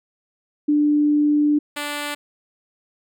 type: tone pair in turn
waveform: sine / 5% pulse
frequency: 295.9 / 292.3 Hz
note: D4 / D4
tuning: +13 / -8 cents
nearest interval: unison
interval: 21 cents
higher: first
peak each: -14 dBFS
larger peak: neither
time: 0.68-1.59 / 1.76-2.15 s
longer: first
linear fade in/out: 10 ms
effects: none